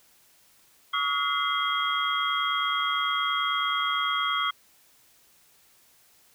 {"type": "tone cluster", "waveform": "sine", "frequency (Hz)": [1132, 1281, 1420, 2056, 3261], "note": ["C#6", "E6", "F6", "C7", "G#7"], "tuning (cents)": [36, -50, 28, -31, -32], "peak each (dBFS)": [-29, -30, -32, -33, -29], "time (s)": [0.93, 4.51], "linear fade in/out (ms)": 10, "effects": ["white hiss -60 dBFS RMS until 6.34 s"]}